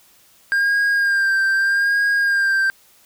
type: tone with vibrato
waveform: triangle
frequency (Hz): 1602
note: G6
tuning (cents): +37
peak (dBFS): -13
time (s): 0.52-2.7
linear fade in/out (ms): 0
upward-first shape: sine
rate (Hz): 0.81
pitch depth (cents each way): 35
effects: white hiss -53 dBFS RMS until 3.05 s